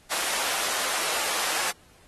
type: high-pass noise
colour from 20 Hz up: pink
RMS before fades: -28 dBFS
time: 0.1-1.72 s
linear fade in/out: 20 ms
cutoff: 700 Hz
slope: 12 dB/octave
effects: pink hiss -57 dBFS RMS until 2.07 s + AAC 32 kbps